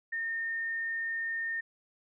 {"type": "tone", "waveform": "sine", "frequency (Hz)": 1825, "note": "A#6", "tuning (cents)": -37, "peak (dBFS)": -31, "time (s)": [0.12, 1.61], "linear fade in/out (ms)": 10, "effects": []}